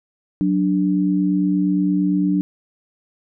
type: tone pair together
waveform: sine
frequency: 185.02 / 293.7 Hz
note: F#3 / D4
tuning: 0 / 0 cents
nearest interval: minor sixth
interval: 800 cents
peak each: -18 dBFS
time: 0.41-2.41 s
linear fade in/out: 0 ms
effects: none